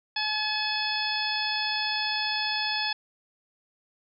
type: harmonic tone with a mistuned harmonic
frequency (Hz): 855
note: A5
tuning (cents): -50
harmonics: 1 / 2 / 3 / 4 / 5 / 6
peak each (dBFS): -33 / -33 / -33 / -33 / -33 / -33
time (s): 0.16-2.93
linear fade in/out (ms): 5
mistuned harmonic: 5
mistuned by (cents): +42
effects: none